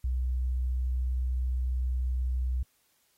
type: tone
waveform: sine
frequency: 62.9 Hz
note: B1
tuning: 32 cents sharp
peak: -26 dBFS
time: 0.04-2.63 s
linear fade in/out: 5 ms
effects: white hiss -70 dBFS RMS until 3.17 s + AAC 48 kbps